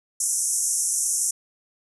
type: band-pass noise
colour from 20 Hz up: white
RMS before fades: -24 dBFS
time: 0.2-1.31 s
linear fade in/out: 5 ms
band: 5700 to 11000 Hz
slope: 96 dB/octave
effects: none